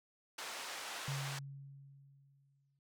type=band-pass noise; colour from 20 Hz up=pink; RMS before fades=-45 dBFS; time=0.38-1.39 s; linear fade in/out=5 ms; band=760 to 8000 Hz; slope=12 dB/octave
type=tone with exponential decay; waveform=sine; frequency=138.59 Hz; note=C#3; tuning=in tune; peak=-36 dBFS; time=1.08-2.79 s; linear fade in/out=2 ms; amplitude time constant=370 ms
effects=none